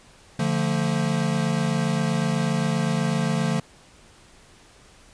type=chord; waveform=square; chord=D minor; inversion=none; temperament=equal with one note detuned; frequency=146.83 / 174.61 / 223.8 Hz; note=D3 / F3 / A3; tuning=0 / 0 / +30 cents; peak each=-26 / -26 / -27 dBFS; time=0.39-3.6 s; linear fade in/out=5 ms; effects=pink hiss -52 dBFS RMS until 5.13 s + resampled to 22050 Hz